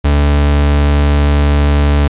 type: tone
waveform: 40% pulse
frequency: 72.4 Hz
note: D2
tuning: 24 cents flat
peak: -7 dBFS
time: 0.04-2.08 s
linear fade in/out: 10 ms
effects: resampled to 8000 Hz + 8-bit